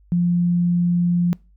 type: tone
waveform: sine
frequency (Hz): 174.61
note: F3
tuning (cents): 0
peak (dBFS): -15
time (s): 0.12-1.33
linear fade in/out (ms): 0
effects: noise-tail reverb RT60 0.3 s tail -25 dB re dry + added 50 Hz sine -50 dBFS peak until 1.56 s